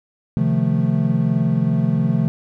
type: chord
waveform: triangle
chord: F dominant seventh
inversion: second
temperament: equal with one note detuned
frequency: 132.49 / 155.56 / 174.61 / 220 Hz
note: C3 / Eb3 / F3 / A3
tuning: +22 / 0 / 0 / 0 cents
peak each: -19 dBFS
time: 0.37-2.28 s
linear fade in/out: 0 ms
effects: none